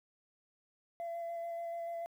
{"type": "tone with vibrato", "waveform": "sine", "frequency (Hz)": 678, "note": "E5", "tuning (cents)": 49, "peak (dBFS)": -35, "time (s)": [1, 2.06], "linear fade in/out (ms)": 0, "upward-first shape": "square", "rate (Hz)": 6.9, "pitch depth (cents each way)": 10, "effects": ["tanh soft clip ceiling -36 dBFS", "11-bit"]}